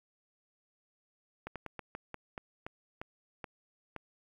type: slowing click train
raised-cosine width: 0.5 ms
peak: -25 dBFS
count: 11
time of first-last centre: 1.47-3.963 s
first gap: 87 ms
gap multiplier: 1.22
effects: 10-bit